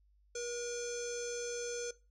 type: tone with low-pass filter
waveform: square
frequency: 479.4 Hz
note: A#4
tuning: 48 cents sharp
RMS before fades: -40 dBFS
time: 0.35-1.91 s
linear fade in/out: 5 ms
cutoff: 6500 Hz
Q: 7.4
effects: noise-tail reverb RT60 0.3 s tail -19 dB re dry + added 50 Hz sine -65 dBFS peak until 2.1 s